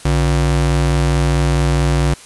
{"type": "ring-modulated tone", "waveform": "square", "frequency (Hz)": 104.6, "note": "G#2", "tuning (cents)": 13, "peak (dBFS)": -10, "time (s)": [0.05, 2.14], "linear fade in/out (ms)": 5, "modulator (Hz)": 42.3, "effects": ["white hiss -39 dBFS RMS until 2.25 s", "resampled to 24000 Hz"]}